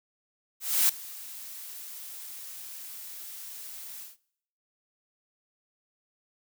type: noise with ADSR envelope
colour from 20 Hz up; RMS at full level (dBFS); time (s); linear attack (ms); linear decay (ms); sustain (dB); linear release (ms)
blue; -21; 0.6-4.17; 290; 6; -21; 160
effects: noise-tail reverb RT60 0.7 s tail -22 dB re dry